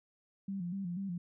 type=tone with vibrato; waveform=sine; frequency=184.9 Hz; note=F#3; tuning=1 cent flat; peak=-35 dBFS; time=0.48-1.18 s; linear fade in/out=5 ms; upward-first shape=square; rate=4.1 Hz; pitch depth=100 cents each way; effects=none